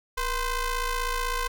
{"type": "ring-modulated tone", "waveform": "sawtooth", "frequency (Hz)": 509, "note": "C5", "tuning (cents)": -48, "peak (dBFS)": -19, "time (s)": [0.17, 1.48], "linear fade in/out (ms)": 10, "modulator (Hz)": 537, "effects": []}